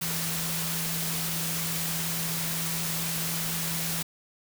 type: tone in noise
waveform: sine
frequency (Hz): 164.81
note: E3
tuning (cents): 0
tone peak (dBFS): -34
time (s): 0.01-4.03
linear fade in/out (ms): 10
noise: white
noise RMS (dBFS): -31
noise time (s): 0.01-4.03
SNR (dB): -6
effects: none